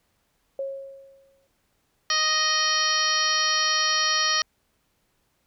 sine tone with exponential decay, 545 Hz, C#5, 29 cents flat, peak -25 dBFS, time 0.59-1.47 s, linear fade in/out 2 ms, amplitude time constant 190 ms
harmonic tone, 622.3 Hz, D#5, in tune, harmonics 1 / 2 / 3 / 4 / 5 / 6 / 7 / 8 / 9, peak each -38 / -27 / -27 / -35 / -29 / -36 / -27 / -32 / -26 dBFS, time 2.1-4.42 s, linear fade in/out 2 ms
effects pink hiss -70 dBFS RMS until 5.46 s

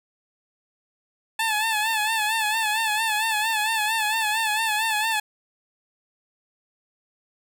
15% pulse tone with vibrato, 872 Hz, A5, 16 cents flat, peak -15 dBFS, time 1.39-5.2 s, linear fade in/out 5 ms, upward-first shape sine, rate 4.4 Hz, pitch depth 67 cents each way, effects none

